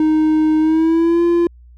triangle tone with pitch glide, 311.1 to 343.2 Hz, D#4 to F4, 0 to -30 cents, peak -9 dBFS, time 0-1.47 s, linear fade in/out 2 ms, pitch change +170 cents, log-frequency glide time 0.59-1.23 s, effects added 60 Hz sine -40 dBFS peak until 1.77 s

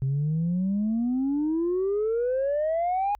sine exponential sweep, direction up, 130.81 to 833 Hz, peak -21 dBFS, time 0.02-3.15 s, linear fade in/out 0 ms, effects tanh soft clip ceiling -20 dBFS + added 50 Hz sine -52 dBFS peak until 3.19 s

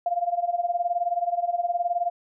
sine tone with tremolo, 698 Hz, F5, 1 cent flat, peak -19 dBFS, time 0.06-2.1 s, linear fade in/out 2 ms, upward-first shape sine, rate 19 Hz, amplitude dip 85%, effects none

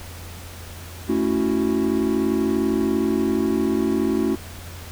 triangle chord, F# minor seventh, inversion first, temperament equal, 220 / 277.2 / 329.6 / 370 Hz, A3 / C#4 / E4 / F#4, 0 / 0 / 0 / 0 cents, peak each -22 / -22 / -22 / -22 dBFS, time 1.08-4.36 s, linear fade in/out 20 ms, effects added 86 Hz sine -37 dBFS peak until 4.91 s + pink hiss -40 dBFS RMS until 4.91 s

